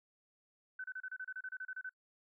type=tone bursts; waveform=sine; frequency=1517 Hz; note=F#6; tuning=43 cents sharp; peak=-40 dBFS; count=14; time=0.79-1.894 s; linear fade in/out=5 ms; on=51 ms; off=30 ms; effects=noise-tail reverb RT60 0.1 s tail -25 dB re dry